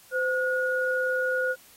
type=tone pair together; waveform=sine; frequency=514 / 1445.9 Hz; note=C5 / F#6; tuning=-31 / -40 cents; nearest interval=octave + tritone; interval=1791 cents; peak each=-26 dBFS; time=0.11-1.56 s; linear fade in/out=50 ms; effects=white hiss -54 dBFS RMS until 1.76 s + AAC 48 kbps